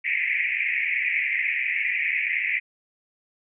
pink band-pass noise, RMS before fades -25 dBFS, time 0.04-2.6 s, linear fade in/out 20 ms, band 1900 to 2500 Hz, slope 96 dB/octave, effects none

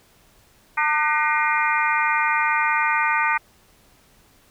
harmonic tone with a mistuned harmonic, 301.6 Hz, D4, 46 cents sharp, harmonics 3 / 4 / 5 / 6 / 7 / 8, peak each -23 / -24 / -25 / -26 / -26 / -27 dBFS, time 0.77-3.38 s, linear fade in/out 10 ms, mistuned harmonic 6, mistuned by +81 cents, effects pink hiss -56 dBFS RMS until 4.5 s

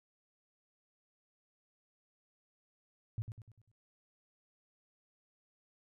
sine tone with echo, 110 Hz, A2, in tune, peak -33 dBFS, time 3.18-3.22 s, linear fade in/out 0 ms, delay 99 ms, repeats 5, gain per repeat -7 dB, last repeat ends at 3.715 s, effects none

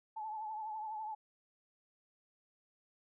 sine tone with vibrato, 865 Hz, A5, 30 cents flat, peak -39 dBFS, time 0.16-1.15 s, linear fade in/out 10 ms, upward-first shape triangle, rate 12 Hz, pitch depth 60 cents each way, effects none

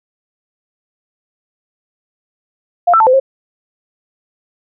sine tone with pitch steps, 701 / 1331 / 884 / 512 / 536 Hz, F5 / E6 / A5 / C5 / C5, +6 / +16 / +8 / -38 / +42 cents, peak -6 dBFS, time 2.87-3.2 s, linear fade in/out 10 ms, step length 66 ms, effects none

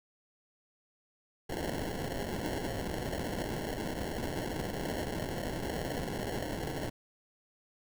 blue noise with sample-and-hold, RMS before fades -36 dBFS, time 1.49-6.9 s, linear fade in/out 10 ms, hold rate 1225 Hz, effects none

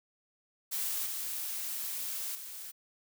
blue noise with level steps, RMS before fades -34 / -37 / -44 dBFS, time 0.71-2.72 s, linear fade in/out 20 ms, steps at 1.06 / 2.35 s, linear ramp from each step 2 ms, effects none

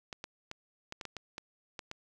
clicks, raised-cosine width 0.2 ms, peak -23 dBFS, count 10, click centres 0.128 / 0.241 / 0.514 / 0.924 / 1.012 / 1.053 / 1.167 / 1.381 / 1.792 / 1.914 s, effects none

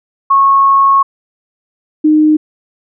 sine tone pair in turn, 1097 / 306.9 Hz, C#6 / D#4, -18 / -24 cents, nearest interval octave + minor seventh, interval 2206 cents, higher first, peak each -5 dBFS, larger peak neither, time 0.3-1.03 / 2.04-2.37 s, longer first, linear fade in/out 10 ms, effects none

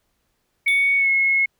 sine tone with pitch glide, 2230 to 2174 Hz, C#7 to C#7, +10 to -34 cents, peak -15 dBFS, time 0.66-1.46 s, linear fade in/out 10 ms, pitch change -44 cents, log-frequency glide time 0.97-1.09 s
square tone with exponential decay, 3520 Hz, A7, in tune, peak -25 dBFS, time 0.68-1.14 s, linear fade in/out 0 ms, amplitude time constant 100 ms
effects pink hiss -70 dBFS RMS until 1.59 s

